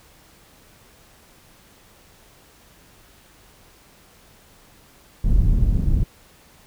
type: low-pass noise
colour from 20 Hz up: pink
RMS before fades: -17 dBFS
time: 5.24-6.04 s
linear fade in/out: 5 ms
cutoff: 110 Hz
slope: 12 dB/octave
effects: pink hiss -52 dBFS RMS until 6.66 s